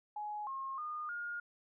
sine tone with pitch steps, 839 / 1075 / 1221 / 1423 Hz, G#5 / C6 / D#6 / F6, +17 / +47 / -33 / +32 cents, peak -38 dBFS, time 0.16-1.4 s, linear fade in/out 5 ms, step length 310 ms, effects none

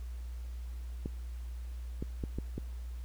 clicks, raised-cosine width 3 ms, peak -23 dBFS, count 5, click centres 1.059 / 2.025 / 2.238 / 2.386 / 2.58 s, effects added 60 Hz sine -38 dBFS peak until 3.04 s + pink hiss -61 dBFS RMS until 3.04 s

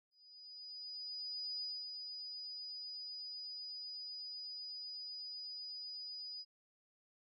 sine tone with ADSR envelope, 4946 Hz, D#8, 11 cents flat, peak -39 dBFS, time 0.11-6.45 s, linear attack 1500 ms, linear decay 260 ms, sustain -5 dB, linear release 41 ms, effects none

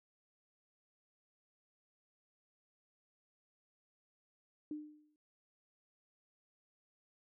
sine tone with exponential decay, 301.6 Hz, D4, 46 cents sharp, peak -37 dBFS, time 4.71-5.16 s, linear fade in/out 2 ms, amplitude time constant 97 ms, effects none

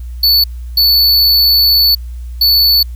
square tone bursts at uneven times, 4462 Hz, C#8, 11 cents sharp, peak -7 dBFS, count 3, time 0.23-0.44 / 0.77-1.95 / 2.41-2.83 s, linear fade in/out 5 ms, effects added 60 Hz sine -22 dBFS peak until 2.95 s + white hiss -50 dBFS RMS until 2.95 s

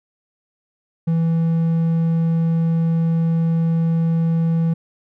triangle tone, 164.81 Hz, E3, in tune, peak -13 dBFS, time 1.07-4.74 s, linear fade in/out 10 ms, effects none

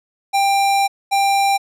square tone pair in turn, 792 / 792 Hz, G5 / G5, +18 / +18 cents, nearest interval unison, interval 0 cents, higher neither, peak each -14 dBFS, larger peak neither, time 0.33-0.88 / 1.11-1.58 s, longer first, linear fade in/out 20 ms, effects low-pass 12000 Hz 12 dB/octave

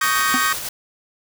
40% pulse chord, Eb dominant seventh, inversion third, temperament just, 1120.1 / 1244.5 / 1555.6 / 1866.8 Hz, Db6 / Eb6 / G6 / Bb6, +18 / 0 / -14 / +2 cents, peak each -22 dBFS, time 0.01-0.53 s, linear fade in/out 5 ms
white noise with tremolo, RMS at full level -27 dBFS, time 0.03-0.69 s, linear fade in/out 5 ms, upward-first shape square, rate 8.1 Hz, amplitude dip 30%
square tone with exponential decay, 255.4 Hz, C4, 42 cents flat, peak -17 dBFS, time 0.34-0.44 s, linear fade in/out 2 ms, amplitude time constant 20 ms
effects none

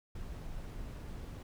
brown noise, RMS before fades -43 dBFS, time 0.15-1.43 s, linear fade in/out 5 ms, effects none

